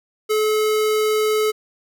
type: tone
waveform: square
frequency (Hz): 429.9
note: A4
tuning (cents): -40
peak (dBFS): -17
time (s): 0.29-1.52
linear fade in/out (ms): 20
effects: none